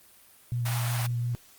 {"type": "tone with vibrato", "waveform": "sine", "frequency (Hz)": 120, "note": "B2", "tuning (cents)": -49, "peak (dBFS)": -26, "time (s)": [0.52, 1.35], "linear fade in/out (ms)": 0, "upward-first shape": "square", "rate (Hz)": 5.6, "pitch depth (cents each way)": 12}
{"type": "high-pass noise", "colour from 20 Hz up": "pink", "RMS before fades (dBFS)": -34, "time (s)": [0.65, 1.07], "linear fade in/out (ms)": 10, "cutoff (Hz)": 620, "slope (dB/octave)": 96}
{"effects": ["white hiss -56 dBFS RMS until 1.58 s", "Opus 32 kbps"]}